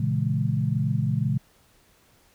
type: chord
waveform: sine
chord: A# half-diminished seventh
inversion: none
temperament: equal with one note detuned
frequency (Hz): 116.54 / 138.59 / 164.81 / 208.7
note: A#2 / C#3 / E3 / G#3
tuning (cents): 0 / 0 / 0 / +9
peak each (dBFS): -26 / -25 / -29 / -30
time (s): 0-1.38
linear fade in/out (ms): 5
effects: pink hiss -60 dBFS RMS until 2.34 s